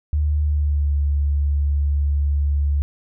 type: tone with pitch glide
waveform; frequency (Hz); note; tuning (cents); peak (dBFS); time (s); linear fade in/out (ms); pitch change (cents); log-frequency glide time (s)
sine; 74.6 to 71.85; D2 to D2; +28 to -37; -16; 0.13-2.82; 0; -65; 0.43-0.94
effects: none